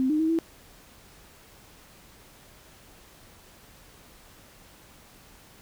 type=tone with pitch steps; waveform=sine; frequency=260.8 / 305.9 / 319.3 / 328.4 Hz; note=C4 / D#4 / D#4 / E4; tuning=-5 / -29 / +45 / -6 cents; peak=-21 dBFS; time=0-0.388 s; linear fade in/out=0 ms; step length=97 ms; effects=pink hiss -53 dBFS RMS until 5.61 s